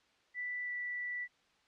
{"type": "tone with pitch glide", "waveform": "sine", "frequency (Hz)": [1975.5, 1964.1], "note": ["B6", "B6"], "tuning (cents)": [0, -10], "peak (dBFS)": -36, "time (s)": [0.34, 1.28], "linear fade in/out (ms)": 50, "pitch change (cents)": -10, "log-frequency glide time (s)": [0.64, 0.7], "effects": ["white hiss -70 dBFS RMS until 1.67 s", "low-pass 4000 Hz 12 dB/octave"]}